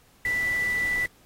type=tone in noise; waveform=sine; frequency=1975.5 Hz; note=B6; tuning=in tune; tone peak=-23 dBFS; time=0.25-1.06 s; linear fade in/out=2 ms; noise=pink; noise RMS=-40 dBFS; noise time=0.25-1.06 s; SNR=+14 dB; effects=pink hiss -59 dBFS RMS until 1.25 s + AAC 48 kbps